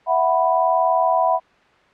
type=chord; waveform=sine; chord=E suspended second; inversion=none; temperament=equal; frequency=659.3 / 740 / 987.8 Hz; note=E5 / F#5 / B5; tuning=0 / 0 / 0 cents; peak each=-19 dBFS; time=0.06-1.4 s; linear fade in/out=50 ms; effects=white hiss -53 dBFS RMS until 1.93 s + low-pass 2000 Hz 12 dB/octave